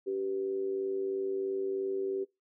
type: tone with amplitude modulation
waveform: sine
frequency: 387.4 Hz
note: G4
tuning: 20 cents flat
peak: -27 dBFS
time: 0.06-2.25 s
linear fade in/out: 20 ms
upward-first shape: sine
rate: 103 Hz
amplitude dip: 60%
effects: noise-tail reverb RT60 0.2 s tail -21 dB re dry